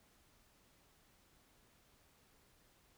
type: silence
effects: pink hiss -70 dBFS RMS until 2.97 s